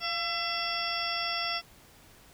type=harmonic tone with a mistuned harmonic; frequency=672 Hz; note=E5; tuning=33 cents sharp; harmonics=1 / 2 / 3 / 4 / 5 / 7 / 8; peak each=-38 / -36 / -38 / -37 / -37 / -39 / -35 dBFS; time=0-1.62 s; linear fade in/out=50 ms; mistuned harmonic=1; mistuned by=+53 cents; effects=pink hiss -56 dBFS RMS until 2.33 s